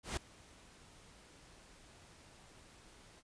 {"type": "noise with ADSR envelope", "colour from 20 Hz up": "pink", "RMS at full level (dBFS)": -38, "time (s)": [0.03, 3.23], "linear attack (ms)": 140, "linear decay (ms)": 4, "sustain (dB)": -22, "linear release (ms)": 42, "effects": ["resampled to 22050 Hz"]}